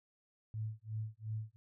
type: tone with tremolo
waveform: sine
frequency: 109.2 Hz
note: A2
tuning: 13 cents flat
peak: -35 dBFS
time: 0.54-1.56 s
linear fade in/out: 0 ms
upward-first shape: sine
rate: 2.8 Hz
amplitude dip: 100%
effects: none